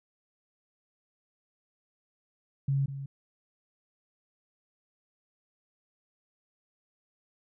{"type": "tone with echo", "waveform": "sine", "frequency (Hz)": 137.8, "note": "C#3", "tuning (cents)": -10, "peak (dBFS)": -24, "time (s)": [2.68, 2.86], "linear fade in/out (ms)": 5, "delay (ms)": 200, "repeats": 1, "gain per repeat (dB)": -11, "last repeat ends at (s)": 3.06, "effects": []}